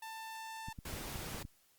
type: tone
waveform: sawtooth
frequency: 890 Hz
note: A5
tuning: 20 cents sharp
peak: -40 dBFS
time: 0.02-0.73 s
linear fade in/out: 5 ms
type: clicks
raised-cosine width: 5 ms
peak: -33 dBFS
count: 7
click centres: 0.685 / 0.788 / 0.939 / 1.157 / 1.192 / 1.347 / 1.451 s
type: noise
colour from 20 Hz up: pink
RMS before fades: -44 dBFS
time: 0.85-1.43 s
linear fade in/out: 5 ms
effects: white hiss -70 dBFS RMS until 1.78 s + Opus 32 kbps